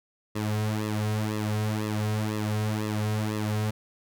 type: tone with flanger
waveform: sawtooth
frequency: 106.9 Hz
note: A2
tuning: 49 cents flat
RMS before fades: -28 dBFS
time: 0.35-3.71 s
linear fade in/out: 10 ms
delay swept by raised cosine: 1.3 to 3.5 ms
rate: 2 Hz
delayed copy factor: -1
effects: none